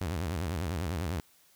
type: tone with vibrato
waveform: sawtooth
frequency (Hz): 85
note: F2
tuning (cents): -46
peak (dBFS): -27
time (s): 0.01-1.2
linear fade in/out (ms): 0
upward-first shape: sine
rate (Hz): 10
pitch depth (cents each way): 230
effects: white hiss -63 dBFS RMS until 1.55 s